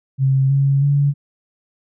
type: tone with pitch steps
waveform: sine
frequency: 134.3 / 138.24 / 142.29 Hz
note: C3 / C#3 / C#3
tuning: +46 / -4 / +46 cents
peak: -12 dBFS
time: 0.18-1.14 s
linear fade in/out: 50 ms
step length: 320 ms
effects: none